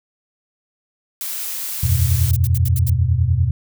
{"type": "noise", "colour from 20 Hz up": "blue", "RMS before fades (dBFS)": -26, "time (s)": [1.21, 2.31], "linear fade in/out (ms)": 0}
{"type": "chord", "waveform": "sine", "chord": "E suspended second", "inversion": "none", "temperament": "equal", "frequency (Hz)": [82.41, 92.5, 123.47], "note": ["E2", "F#2", "B2"], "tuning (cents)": [0, 0, 0], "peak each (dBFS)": -18, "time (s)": [1.83, 3.51], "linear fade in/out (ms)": 5}
{"type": "noise bursts", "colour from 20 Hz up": "violet", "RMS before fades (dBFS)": -26, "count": 6, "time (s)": [2.33, 2.9], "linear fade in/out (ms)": 5, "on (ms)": 35, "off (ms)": 72}
{"effects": []}